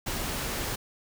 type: noise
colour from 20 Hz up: pink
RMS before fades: -32 dBFS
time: 0.06-0.76 s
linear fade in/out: 10 ms
effects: none